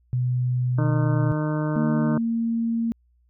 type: tone with pitch glide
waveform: sine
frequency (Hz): 124.9 to 122.83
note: B2 to B2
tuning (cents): +20 to -9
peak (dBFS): -20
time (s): 0.13-1.32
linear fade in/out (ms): 0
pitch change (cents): -29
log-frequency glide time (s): 0.85-1.17
type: harmonic tone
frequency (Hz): 152.7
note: D#3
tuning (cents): -32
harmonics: 1 / 2 / 3 / 4 / 6 / 7 / 8 / 9 / 10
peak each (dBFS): -24 / -27 / -36 / -32 / -37 / -40 / -39 / -44 / -40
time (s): 0.78-2.18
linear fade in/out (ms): 5
type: tone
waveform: sine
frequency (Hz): 229.8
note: A#3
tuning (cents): -25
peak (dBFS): -21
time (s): 1.76-2.92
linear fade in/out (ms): 0
effects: added 60 Hz sine -59 dBFS peak until 3.29 s